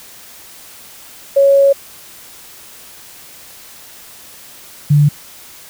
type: tone pair in turn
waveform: sine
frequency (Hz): 554.4 / 146.57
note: C#5 / D3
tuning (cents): 0 / -3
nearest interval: octave + major seventh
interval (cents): 2303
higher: first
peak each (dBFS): -6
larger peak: neither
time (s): 1.36-1.73 / 4.9-5.09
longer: first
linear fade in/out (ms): 10
effects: white hiss -38 dBFS RMS until 5.69 s

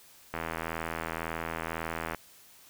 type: click train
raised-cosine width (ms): 0.5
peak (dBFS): -18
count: 149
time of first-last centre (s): 0.34-2.147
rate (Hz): 81.9
effects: white hiss -56 dBFS RMS until 2.69 s

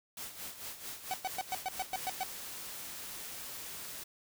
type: noise with tremolo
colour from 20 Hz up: white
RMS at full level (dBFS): -42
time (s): 0.17-2.15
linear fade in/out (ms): 2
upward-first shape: sine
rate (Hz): 4.5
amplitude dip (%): 65
type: tone bursts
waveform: 45% pulse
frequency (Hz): 755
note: F#5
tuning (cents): +35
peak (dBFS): -32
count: 9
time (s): 1.11-2.233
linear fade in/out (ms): 0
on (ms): 27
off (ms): 110
type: noise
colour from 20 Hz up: white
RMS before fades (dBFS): -44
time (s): 2.02-4.04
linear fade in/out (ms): 10
effects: none

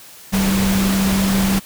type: tone in noise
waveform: sine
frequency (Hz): 193.9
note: G3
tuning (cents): -19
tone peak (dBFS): -15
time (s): 0.32-1.6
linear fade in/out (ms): 20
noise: pink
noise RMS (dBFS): -22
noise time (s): 0.32-1.6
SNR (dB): +4
effects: white hiss -41 dBFS RMS until 1.65 s

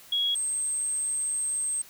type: tone pair in turn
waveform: sine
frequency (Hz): 3322 / 8351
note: G#7 / C9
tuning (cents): 0 / -4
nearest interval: octave + major third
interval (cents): 1596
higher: second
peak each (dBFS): -23 / -26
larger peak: first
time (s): 0.12-0.35 / 0.35-1.82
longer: second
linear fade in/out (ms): 5
effects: white hiss -51 dBFS RMS until 1.89 s

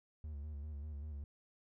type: tone with vibrato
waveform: triangle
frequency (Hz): 73.9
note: D2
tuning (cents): +11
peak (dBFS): -40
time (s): 0.24-1.24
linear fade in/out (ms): 0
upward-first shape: square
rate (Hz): 5.1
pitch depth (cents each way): 62
effects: none

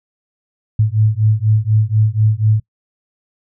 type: beating tone pair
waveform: sine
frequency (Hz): 106.2 / 110.3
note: G#2 / A2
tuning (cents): +39 / +5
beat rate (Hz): 4.1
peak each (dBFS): -14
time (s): 0.79-2.6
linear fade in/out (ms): 5
effects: noise-tail reverb RT60 0.1 s tail -24 dB re dry

